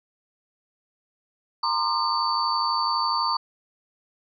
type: tone cluster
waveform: sine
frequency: 929 / 1041 / 1207 / 4552 Hz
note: A#5 / C6 / D6 / C#8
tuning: -6 / -9 / +47 / +45 cents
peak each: -27 dBFS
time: 1.63-3.37 s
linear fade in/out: 5 ms
effects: none